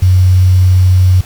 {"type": "tone with quantisation", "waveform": "sine", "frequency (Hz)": 92.1, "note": "F#2", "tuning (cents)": -7, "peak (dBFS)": -4, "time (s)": [0.02, 1.21], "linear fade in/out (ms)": 5, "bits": 5, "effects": ["pink hiss -35 dBFS RMS until 1.25 s"]}